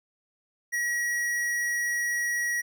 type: tone with hard clipping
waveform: sine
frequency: 1912 Hz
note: A#6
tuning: 43 cents sharp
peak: -27 dBFS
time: 0.72-2.62 s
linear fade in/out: 20 ms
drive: 15 dB
effects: none